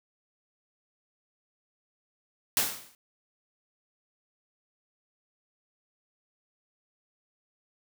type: noise with exponential decay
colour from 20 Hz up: white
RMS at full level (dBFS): -22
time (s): 2.57-2.95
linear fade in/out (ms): 1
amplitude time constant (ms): 81
effects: none